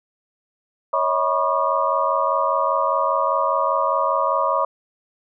sine tone cluster, 555 / 640 / 975 / 1098 / 1203 Hz, C#5 / D#5 / B5 / C#6 / D6, +2 / +49 / -23 / -17 / +41 cents, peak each -24 / -24 / -23 / -23 / -24 dBFS, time 0.93-4.65 s, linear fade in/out 5 ms, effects none

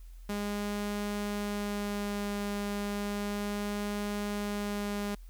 sawtooth tone with vibrato, 204.7 Hz, G#3, 25 cents flat, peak -28 dBFS, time 0.29-5.15 s, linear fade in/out 5 ms, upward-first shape sine, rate 0.33 Hz, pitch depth 9 cents each way, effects added 42 Hz sine -45 dBFS peak until 5.29 s + white hiss -66 dBFS RMS until 5.29 s

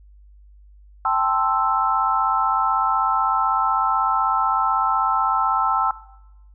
sine chord, A minor seventh, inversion third, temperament equal, 784 / 880 / 1046.5 / 1318.5 Hz, G5 / A5 / C6 / E6, 0 / 0 / 0 / 0 cents, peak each -24 / -23 / -24 / -21 dBFS, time 1.05-5.91 s, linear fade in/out 2 ms, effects noise-tail reverb RT60 0.9 s tail -18 dB re dry + added 50 Hz sine -45 dBFS peak until 6.54 s

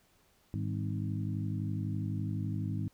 harmonic tone with a mistuned harmonic, 51.91 Hz, G#1, in tune, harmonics 2 / 3 / 4 / 5 / 6, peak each -34 / -38 / -40 / -42 / -44 dBFS, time 0.54-2.88 s, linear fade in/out 0 ms, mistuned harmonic 4, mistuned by -72 cents, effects pink hiss -68 dBFS RMS until 2.93 s

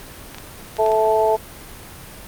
clicks, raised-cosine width 0.2 ms, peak -16 dBFS, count 5, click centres 0.346 / 0.384 / 0.768 / 0.863 / 0.918 s
harmonic tone, 218.5 Hz, A3, 12 cents flat, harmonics 2 / 3 / 4, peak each -18 / -18 / -19 dBFS, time 0.78-1.37 s, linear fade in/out 20 ms
effects pink hiss -38 dBFS RMS until 2.27 s + Opus 32 kbps

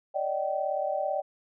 sine tone cluster, 578 / 616 / 770 Hz, D5 / D#5 / G5, -28 / -17 / -31 cents, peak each -31 dBFS, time 0.14-1.22 s, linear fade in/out 20 ms, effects none

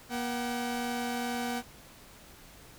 sawtooth tone pair together, 239.2 / 760 Hz, A#3 / F#5, +45 / +46 cents, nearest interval octave + minor sixth, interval 2001 cents, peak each -29 / -32 dBFS, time 0.09-1.63 s, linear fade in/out 50 ms, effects pink hiss -53 dBFS RMS until 2.78 s

